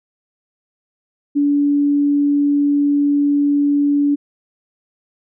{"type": "tone", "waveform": "sine", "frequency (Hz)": 287.4, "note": "D4", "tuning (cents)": -37, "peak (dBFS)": -12, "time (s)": [1.35, 4.16], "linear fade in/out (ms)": 20, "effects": []}